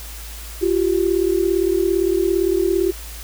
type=tone pair together; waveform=sine; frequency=346.6 / 384.2 Hz; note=F4 / G4; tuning=-13 / -35 cents; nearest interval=major second; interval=178 cents; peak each=-18 dBFS; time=0.61-2.92 s; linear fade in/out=20 ms; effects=added 55 Hz sine -33 dBFS peak until 3.23 s + white hiss -37 dBFS RMS until 3.23 s